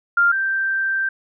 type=tone pair in turn; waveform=sine; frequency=1396.9 / 1568 Hz; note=F6 / G6; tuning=0 / 0 cents; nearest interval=major second; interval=200 cents; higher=second; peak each=-12 / -18 dBFS; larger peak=first; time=0.17-0.32 / 0.32-1.09 s; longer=second; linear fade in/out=5 ms; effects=none